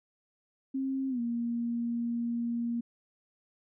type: tone with pitch glide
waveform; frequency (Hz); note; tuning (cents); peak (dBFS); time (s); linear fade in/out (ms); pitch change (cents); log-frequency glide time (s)
sine; 267.3 to 235.4; C4 to A#3; +37 to +17; -29; 0.74-2.81; 10; -220; 1.09-1.2
effects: none